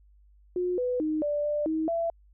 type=tone with pitch steps; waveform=sine; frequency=359.6 / 497 / 309.6 / 587 / 592 / 317.1 / 670 Hz; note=F#4 / B4 / D#4 / D5 / D5 / D#4 / E5; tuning=-49 / +11 / -9 / -1 / +14 / +33 / +28 cents; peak=-25 dBFS; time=0.56-2.1 s; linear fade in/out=2 ms; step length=220 ms; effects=added 50 Hz sine -55 dBFS peak until 2.33 s